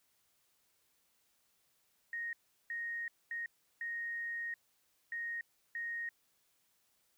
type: tone bursts at uneven times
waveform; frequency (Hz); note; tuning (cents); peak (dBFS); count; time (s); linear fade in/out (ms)
sine; 1864.7; A#6; 0; -37; 6; 2.13-2.33 / 2.7-3.08 / 3.31-3.46 / 3.81-4.54 / 5.12-5.41 / 5.75-6.09; 2
effects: white hiss -75 dBFS RMS until 7.17 s